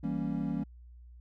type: chord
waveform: triangle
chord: E diminished seventh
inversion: none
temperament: equal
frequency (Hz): 164.81 / 196 / 233.1 / 277.2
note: E3 / G3 / Bb3 / Db4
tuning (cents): 0 / 0 / 0 / 0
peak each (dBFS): -34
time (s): 0.03-0.64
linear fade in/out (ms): 10
effects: added 60 Hz sine -49 dBFS peak until 1.2 s